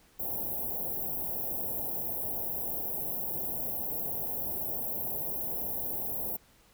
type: band-stop noise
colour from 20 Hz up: white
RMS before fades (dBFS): -34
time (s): 0.19-6.37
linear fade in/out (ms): 10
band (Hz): 840 to 12000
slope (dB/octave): 48
effects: pink hiss -62 dBFS RMS until 6.73 s